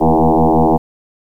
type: tone with frequency modulation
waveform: sine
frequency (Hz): 243.2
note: B3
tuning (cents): -26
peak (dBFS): -8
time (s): 0-0.78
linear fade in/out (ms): 20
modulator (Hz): 80.1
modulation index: 7.9
effects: 8-bit